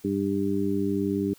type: harmonic tone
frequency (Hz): 99.2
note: G2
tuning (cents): +21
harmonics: 1 / 2 / 3 / 4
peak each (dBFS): -35 / -28 / -27 / -29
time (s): 0.04-1.34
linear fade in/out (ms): 10
effects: white hiss -56 dBFS RMS until 1.38 s